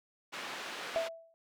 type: band-pass noise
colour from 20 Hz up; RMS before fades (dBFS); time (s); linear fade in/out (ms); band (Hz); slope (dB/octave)
white; -42; 0.32-1.09; 20; 300 to 2800; 12
type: tone with exponential decay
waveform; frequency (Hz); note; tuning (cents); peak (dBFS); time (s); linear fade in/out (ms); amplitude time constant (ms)
sine; 659.3; E5; 0; -26; 0.96-1.34; 0; 82
effects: none